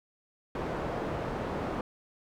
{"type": "low-pass noise", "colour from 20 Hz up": "white", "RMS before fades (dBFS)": -34, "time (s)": [0.55, 1.81], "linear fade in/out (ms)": 2, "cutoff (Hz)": 730, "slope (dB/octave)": 12, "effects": []}